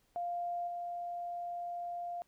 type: tone with level steps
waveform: sine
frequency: 698.5 Hz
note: F5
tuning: in tune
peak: -34 / -37 dBFS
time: 0.16-2.22 s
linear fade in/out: 0 ms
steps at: 0.67 s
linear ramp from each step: 10 ms
effects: pink hiss -73 dBFS RMS until 2.27 s